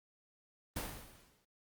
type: noise with exponential decay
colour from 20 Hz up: pink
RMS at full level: -37 dBFS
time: 0.76-1.45 s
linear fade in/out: 5 ms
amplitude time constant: 150 ms
effects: Opus 32 kbps